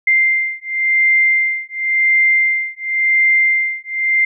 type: beating tone pair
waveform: sine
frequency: 2093 / 2093.93 Hz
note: C7 / C7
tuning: 0 / +1 cents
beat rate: 0.93 Hz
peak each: -15 dBFS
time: 0.07-4.25 s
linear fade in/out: 5 ms
effects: none